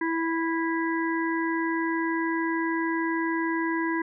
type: harmonic tone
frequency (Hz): 328.9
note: E4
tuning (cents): -4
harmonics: 1 / 3 / 5 / 6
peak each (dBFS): -26 / -31 / -33 / -34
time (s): 0.01-4.02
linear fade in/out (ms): 5
effects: none